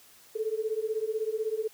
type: beating tone pair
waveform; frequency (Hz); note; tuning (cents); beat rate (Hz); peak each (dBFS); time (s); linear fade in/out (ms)
sine; 429.6 / 445.6; A4 / A4; -41 / +22; 16; -31 / -31; 0.35-1.68; 10
effects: white hiss -56 dBFS RMS until 1.73 s + high-pass 60 Hz 12 dB/octave